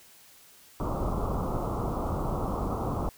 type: low-pass noise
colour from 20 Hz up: pink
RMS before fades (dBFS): -30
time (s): 0.8-3.09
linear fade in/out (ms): 0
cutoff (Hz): 1300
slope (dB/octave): 96
effects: white hiss -55 dBFS RMS until 3.17 s